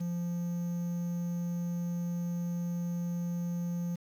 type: tone with quantisation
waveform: triangle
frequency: 173.3 Hz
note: F3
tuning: 13 cents flat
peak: -29 dBFS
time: 0-3.96 s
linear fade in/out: 10 ms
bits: 9
effects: none